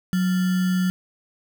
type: tone with sample-and-hold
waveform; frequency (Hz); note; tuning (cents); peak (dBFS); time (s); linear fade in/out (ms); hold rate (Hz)
sine; 183.7; F#3; -12; -18; 0.13-0.9; 0; 1575
effects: none